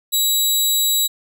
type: tone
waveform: 15% pulse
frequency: 3900 Hz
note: B7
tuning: 23 cents flat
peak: -8 dBFS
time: 0.12-1.08 s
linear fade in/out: 20 ms
effects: none